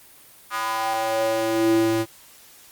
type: tone with high-pass filter sweep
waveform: square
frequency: 111.8 Hz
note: A2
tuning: 28 cents sharp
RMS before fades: -22 dBFS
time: 0.5-2.06 s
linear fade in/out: 50 ms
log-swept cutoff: 1200 to 230 Hz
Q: 3.7
effects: white hiss -49 dBFS RMS until 2.71 s + Opus 32 kbps